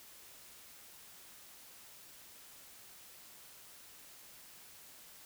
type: silence
effects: white hiss -56 dBFS RMS until 5.25 s